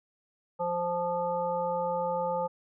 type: harmonic tone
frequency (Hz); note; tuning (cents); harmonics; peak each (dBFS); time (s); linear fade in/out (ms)
174.61; F3; 0; 1 / 3 / 5 / 7; -40 / -30 / -31 / -39; 0.59-2.48; 20
effects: none